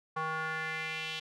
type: tone with band-pass filter sweep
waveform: square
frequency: 158.6 Hz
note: D#3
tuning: 33 cents sharp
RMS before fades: -36 dBFS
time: 0.16-1.2 s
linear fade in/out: 10 ms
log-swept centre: 1100 to 3200 Hz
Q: 3
effects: none